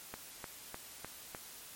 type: click train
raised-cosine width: 0.5 ms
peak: -26 dBFS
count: 5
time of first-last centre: 0.14-1.348 s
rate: 3.31 Hz
effects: white hiss -51 dBFS RMS until 1.75 s + MP3 64 kbps